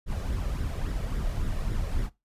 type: noise with flanger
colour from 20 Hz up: brown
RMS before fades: -29 dBFS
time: 0.06-2.1 s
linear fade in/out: 50 ms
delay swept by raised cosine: 0.55 to 1.75 ms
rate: 3.6 Hz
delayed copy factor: +0.5
effects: noise-tail reverb RT60 0.2 s tail -19 dB re dry + resampled to 32000 Hz